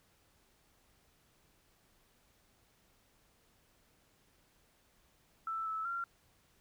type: tone with pitch steps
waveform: sine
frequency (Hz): 1324 / 1308 / 1377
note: E6 / E6 / F6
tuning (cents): +7 / -14 / -25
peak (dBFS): -35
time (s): 5.47-6.04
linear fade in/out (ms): 2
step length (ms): 190
effects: pink hiss -70 dBFS RMS until 6.6 s